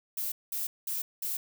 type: noise bursts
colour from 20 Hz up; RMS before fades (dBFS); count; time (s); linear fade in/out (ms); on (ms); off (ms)
violet; -33; 4; 0.17-1.37; 5; 150; 200
effects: none